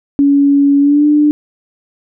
sine tone with pitch glide, 282 to 297.2 Hz, C#4 to D4, +30 to +21 cents, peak -6 dBFS, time 0.19-1.31 s, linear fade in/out 0 ms, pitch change +91 cents, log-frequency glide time 0.8-1.06 s, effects none

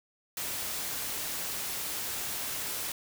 white noise, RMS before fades -35 dBFS, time 0.37-2.92 s, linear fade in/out 2 ms, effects none

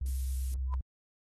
sine tone with pitch glide, 65.6 to 64.92 Hz, C2 to C2, +5 to -13 cents, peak -30 dBFS, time 0.01-0.81 s, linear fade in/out 5 ms, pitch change -18 cents, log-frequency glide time 0.21-0.51 s
violet noise, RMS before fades -45 dBFS, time 0.06-0.54 s, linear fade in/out 0 ms
sine tone with exponential growth, 1005 Hz, B5, 30 cents sharp, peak -36 dBFS, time 0.66-0.74 s, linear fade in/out 0 ms, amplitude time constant 16 ms
effects AAC 32 kbps

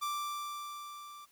45% pulse tone with level ramp, 1174.7 Hz, D6, in tune, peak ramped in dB -32 to -48 dBFS, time 0.01-1.26 s, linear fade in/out 20 ms, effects white hiss -67 dBFS RMS until 1.31 s

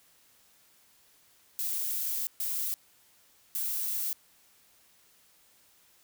violet noise bursts at uneven times, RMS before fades -32 dBFS, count 3, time 1.59-2.27 / 2.4-2.74 / 3.55-4.13 s, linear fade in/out 0 ms, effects white hiss -63 dBFS RMS until 6.03 s

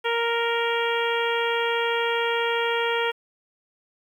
harmonic tone, 466.2 Hz, A#4, in tune, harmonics 1 / 2 / 3 / 4 / 5 / 6 / 7, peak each -25 / -28 / -30 / -31 / -32 / -33 / -33 dBFS, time 0.04-3.12 s, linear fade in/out 20 ms, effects 9-bit

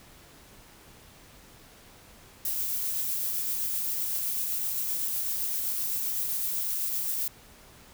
violet noise with tremolo, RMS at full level -29 dBFS, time 2.45-7.28 s, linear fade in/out 2 ms, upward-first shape triangle, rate 7.8 Hz, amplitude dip 25%, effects pink hiss -53 dBFS RMS until 7.93 s

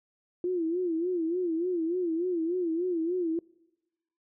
sine tone with vibrato, 343.8 Hz, F4, 27 cents flat, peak -26 dBFS, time 0.44-3.39 s, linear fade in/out 2 ms, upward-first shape sine, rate 3.4 Hz, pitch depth 120 cents each way, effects noise-tail reverb RT60 1.0 s tail -25 dB re dry

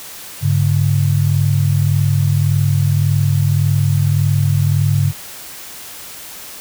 sine tone pair together, 100.8 / 142.55 Hz, G2 / C#3, +49 / +49 cents, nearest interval tritone, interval 600 cents, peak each -14 dBFS, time 0.41-5.13 s, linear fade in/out 50 ms, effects white hiss -33 dBFS RMS until 6.6 s

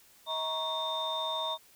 sine tone cluster, 636 / 940 / 1106 / 3634 Hz, D#5 / A#5 / C#6 / A#7, +38 / +14 / -4 / -45 cents, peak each -36 / -35 / -39 / -33 dBFS, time 0.26-1.58 s, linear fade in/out 50 ms, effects tanh soft clip ceiling -24 dBFS + white hiss -60 dBFS RMS until 1.75 s

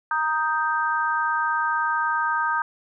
sine chord, Eb major, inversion second, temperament equal, 932.3 / 1244.5 / 1568 Hz, Bb5 / Eb6 / G6, 0 / 0 / 0 cents, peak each -25 dBFS, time 0.11-2.62 s, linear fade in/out 2 ms, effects none

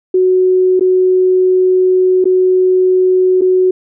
sine tone with dropouts, 370 Hz, F#4, in tune, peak -7 dBFS, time 0.14-3.71 s, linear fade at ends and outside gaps 5 ms, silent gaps 0.796-0.808 / 2.243-2.254 / 3.411-3.417 s, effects none

